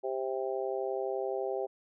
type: harmonic tone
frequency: 131.7 Hz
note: C3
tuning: 12 cents sharp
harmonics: 3 / 4 / 5 / 6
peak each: -34 / -36 / -38 / -40 dBFS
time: 0.03-1.67 s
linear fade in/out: 20 ms
effects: none